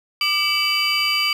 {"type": "tone cluster", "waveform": "triangle", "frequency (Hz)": [1197, 2286, 2667, 2983, 4742], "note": ["D6", "D7", "E7", "F#7", "D8"], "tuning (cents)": [33, -47, 20, 13, 16], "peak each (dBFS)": [-25, -21, -27, -22, -21], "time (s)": [0.21, 1.33], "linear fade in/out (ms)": 2, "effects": []}